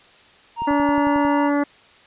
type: tone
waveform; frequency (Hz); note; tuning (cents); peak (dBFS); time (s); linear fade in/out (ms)
triangle; 932.3; A#5; 0; -20; 0.56-1.51; 50
type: click train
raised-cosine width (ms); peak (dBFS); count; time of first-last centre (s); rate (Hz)
3; -22; 8; 0.62-1.251; 11.1
type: harmonic tone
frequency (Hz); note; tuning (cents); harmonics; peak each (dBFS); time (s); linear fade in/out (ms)
287.8; D4; -35; 1 / 2 / 3 / 4 / 5 / 6 / 7; -18 / -24 / -28 / -30 / -32 / -34 / -35; 0.67-1.64; 10
effects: white hiss -50 dBFS RMS until 2.06 s + resampled to 8000 Hz